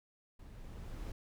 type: noise with level ramp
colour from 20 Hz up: brown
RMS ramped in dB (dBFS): -53 to -41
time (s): 0.39-1.12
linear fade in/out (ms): 5
effects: none